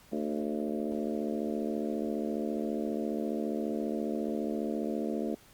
harmonic tone with a mistuned harmonic, 74.7 Hz, D2, 30 cents sharp, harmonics 3 / 4 / 5 / 6 / 7 / 8 / 9, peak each -34 / -36 / -38 / -40 / -41 / -42 / -43 dBFS, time 0.12-5.35 s, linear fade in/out 5 ms, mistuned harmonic 6, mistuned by -33 cents, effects pink hiss -58 dBFS RMS until 5.53 s + Opus 48 kbps

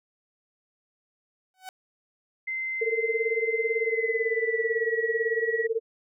sawtooth tone with exponential growth, 750 Hz, F#5, 23 cents sharp, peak -30 dBFS, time 1.54-1.69 s, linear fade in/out 1 ms, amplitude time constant 31 ms
sine tone with pitch glide, 2072 to 1922.1 Hz, C7 to B6, -17 to -47 cents, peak -28 dBFS, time 2.47-5.67 s, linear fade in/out 10 ms, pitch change -130 cents, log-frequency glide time 3.78-4.87 s
sine tone with tremolo, 452.6 Hz, A4, 49 cents sharp, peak -21 dBFS, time 2.81-5.8 s, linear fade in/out 10 ms, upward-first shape sine, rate 18 Hz, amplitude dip 95%
effects none

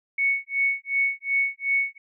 sine tone with tremolo, 2217 Hz, C#7, in tune, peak -18 dBFS, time 0.18-1.98 s, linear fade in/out 5 ms, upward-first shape sine, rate 2.7 Hz, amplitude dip 100%, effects none

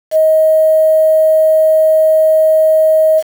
sine tone with quantisation, 630 Hz, D#5, 21 cents sharp, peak -6 dBFS, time 0.11-3.23 s, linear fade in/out 50 ms, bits 5, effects none

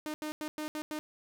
sawtooth tone bursts at uneven times, 305.4 Hz, D#4, 32 cents flat, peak -31 dBFS, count 6, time 0.06-0.14 / 0.22-0.32 / 0.41-0.48 / 0.58-0.68 / 0.75-0.82 / 0.91-0.99 s, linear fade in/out 0 ms, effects none

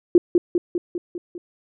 sine tone with echo, 349.2 Hz, F4, in tune, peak -7 dBFS, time 0.15-0.18 s, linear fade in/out 2 ms, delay 200 ms, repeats 6, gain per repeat -4 dB, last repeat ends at 1.38 s, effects none

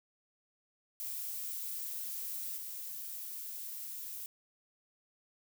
violet noise with level steps, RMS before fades -40 / -43 dBFS, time 1-4.26 s, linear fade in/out 0 ms, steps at 2.57 s, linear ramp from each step 5 ms, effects none

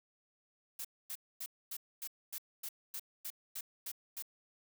blue noise bursts, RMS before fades -42 dBFS, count 12, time 0.79-4.224 s, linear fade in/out 5 ms, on 57 ms, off 250 ms, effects none

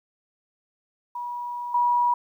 sine tone pair in turn, 967 / 967 Hz, B5 / B5, -37 / -37 cents, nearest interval unison, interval 0 cents, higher neither, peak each -29 / -18 dBFS, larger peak second, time 1.15-1.74 / 1.74-2.14 s, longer first, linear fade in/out 5 ms, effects 10-bit

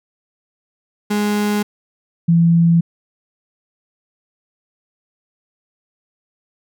35% pulse / sine tone pair in turn, 207.7 / 168.18 Hz, G#3 / E3, 0 / +35 cents, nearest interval major third, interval 365 cents, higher first, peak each -14 / -9 dBFS, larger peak second, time 1.1-1.63 / 2.28-2.81 s, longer neither, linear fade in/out 10 ms, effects none

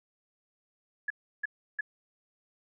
sine tone bursts, 1700 Hz, G#6, 40 cents sharp, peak -28 dBFS, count 3, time 1.08-1.809 s, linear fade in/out 5 ms, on 23 ms, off 330 ms, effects none

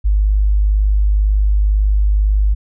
sine tone, 51 Hz, G#1, 31 cents flat, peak -10 dBFS, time 0.04-2.55 s, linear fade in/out 20 ms, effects none

